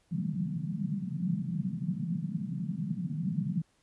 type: band-pass noise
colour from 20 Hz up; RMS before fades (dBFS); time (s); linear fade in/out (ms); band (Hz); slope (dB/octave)
pink; -33; 0.11-3.62; 5; 150 to 200; 48
effects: pink hiss -70 dBFS RMS until 3.82 s + resampled to 24000 Hz